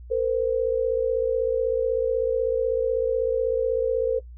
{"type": "tone pair together", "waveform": "sine", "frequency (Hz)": [457.9, 514], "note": ["A#4", "C5"], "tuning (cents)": [-31, -31], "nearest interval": "major second", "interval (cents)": 200, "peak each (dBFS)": [-22, -24], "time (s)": [0.1, 4.2], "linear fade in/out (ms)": 20, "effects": ["noise-tail reverb RT60 0.1 s tail -18 dB re dry", "added 60 Hz sine -39 dBFS peak until 4.37 s"]}